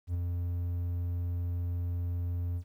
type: tone with ADSR envelope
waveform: triangle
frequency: 87.31 Hz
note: F2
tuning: in tune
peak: -25 dBFS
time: 0.07-2.64 s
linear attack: 72 ms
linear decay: 12 ms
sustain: -3 dB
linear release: 75 ms
effects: 11-bit